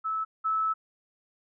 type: tone pair in turn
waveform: sine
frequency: 1305 / 1305 Hz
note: E6 / E6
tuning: -18 / -18 cents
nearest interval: unison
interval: 0 cents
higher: neither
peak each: -27 / -24 dBFS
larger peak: second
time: 0.04-0.25 / 0.44-0.74 s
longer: second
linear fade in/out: 20 ms
effects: none